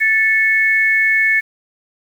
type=tone pair together; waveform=sine; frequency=1760 / 2202 Hz; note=A6 / C#7; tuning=0 / -12 cents; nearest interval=major third; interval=388 cents; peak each=-14 dBFS; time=0-1.41 s; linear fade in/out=20 ms; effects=7-bit